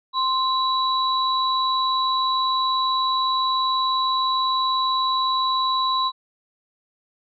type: tone pair together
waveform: sine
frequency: 1046.5 / 3923 Hz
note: C6 / B7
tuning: 0 / -12 cents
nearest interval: octave + major seventh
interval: 2288 cents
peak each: -20 / -24 dBFS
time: 0.13-6.12 s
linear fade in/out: 50 ms
effects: none